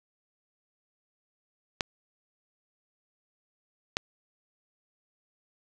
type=clicks; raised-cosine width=0.2 ms; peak=-9 dBFS; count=2; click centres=1.808 / 3.969 s; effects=none